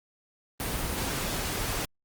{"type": "noise", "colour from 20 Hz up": "pink", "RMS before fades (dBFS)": -31, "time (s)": [0.6, 1.85], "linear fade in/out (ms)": 0, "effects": ["Opus 24 kbps"]}